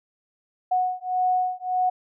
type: beating tone pair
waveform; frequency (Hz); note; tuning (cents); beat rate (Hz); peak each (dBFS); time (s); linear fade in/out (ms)
sine; 734 / 735.7; F#5 / F#5; -14 / -10; 1.7; -24; 0.71-1.9; 10
effects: none